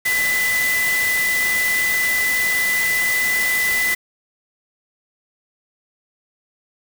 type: tone in noise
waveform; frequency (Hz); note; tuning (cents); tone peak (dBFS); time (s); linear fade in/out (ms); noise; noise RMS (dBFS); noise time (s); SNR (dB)
sine; 2000; B6; +21; -17; 0.05-3.95; 10; white; -25; 0.05-3.95; +5
effects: none